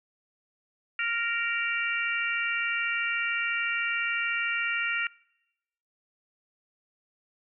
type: harmonic tone with a mistuned harmonic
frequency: 466.2 Hz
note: A#4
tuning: in tune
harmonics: 3 / 4 / 5 / 6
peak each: -32 / -32 / -32 / -32 dBFS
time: 0.99-5.07 s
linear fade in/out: 2 ms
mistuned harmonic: 6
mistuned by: -18 cents
effects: noise-tail reverb RT60 0.9 s tail -23 dB re dry